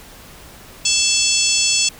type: harmonic tone with a mistuned harmonic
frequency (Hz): 883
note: A5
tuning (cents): +6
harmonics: 3 / 4 / 5 / 6 / 7 / 8 / 9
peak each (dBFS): -22 / -22 / -22 / -22 / -22 / -22 / -22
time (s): 0.85-1.89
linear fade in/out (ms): 5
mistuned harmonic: 4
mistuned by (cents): -85
effects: pink hiss -41 dBFS RMS until 1.99 s